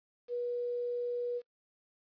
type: tone with quantisation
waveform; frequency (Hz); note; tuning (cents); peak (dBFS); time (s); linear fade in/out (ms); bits
sine; 484.5; B4; -33; -32; 0.28-1.42; 50; 10
effects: noise-tail reverb RT60 0.1 s tail -25 dB re dry + resampled to 11025 Hz